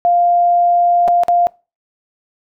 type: tone with dropouts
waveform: sine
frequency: 699 Hz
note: F5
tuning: 1 cent sharp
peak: -9 dBFS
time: 0.05-1.47 s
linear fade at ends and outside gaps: 0 ms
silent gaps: 1.078-1.083 / 1.235-1.283 s
effects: noise-tail reverb RT60 0.3 s tail -24 dB re dry